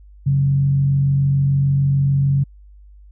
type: tone with frequency modulation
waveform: sine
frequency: 138.59 Hz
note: C#3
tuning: in tune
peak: -13 dBFS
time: 0.26-2.44 s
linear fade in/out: 10 ms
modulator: 46.8 Hz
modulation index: 0.32
effects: added 50 Hz sine -41 dBFS peak until 3.11 s